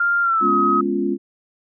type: tone with pitch glide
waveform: sine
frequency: 1396.9 to 1266.2 Hz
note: F6 to D#6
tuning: 0 to +30 cents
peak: -15 dBFS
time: 0-0.81 s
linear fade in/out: 5 ms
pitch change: -170 cents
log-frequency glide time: 0.22-0.5 s
type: chord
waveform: sine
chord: C# dominant seventh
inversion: second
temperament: equal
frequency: 207.7 / 246.9 / 277.2 / 349.2 Hz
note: G#3 / B3 / C#4 / E#4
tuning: 0 / 0 / 0 / 0 cents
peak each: -24 / -27 / -23 / -22 dBFS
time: 0.4-1.18 s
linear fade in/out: 50 ms
effects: none